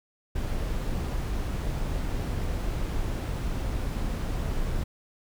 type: noise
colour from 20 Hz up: brown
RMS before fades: -29 dBFS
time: 0.35-4.84 s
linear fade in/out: 10 ms
effects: none